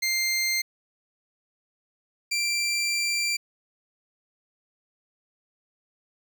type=tone pair in turn; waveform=20% pulse; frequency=2100 / 2357 Hz; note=C7 / D7; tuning=+6 / +6 cents; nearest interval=major second; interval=200 cents; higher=second; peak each=-18 / -19 dBFS; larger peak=first; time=0.02-0.62 / 2.31-3.37 s; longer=second; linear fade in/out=10 ms; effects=none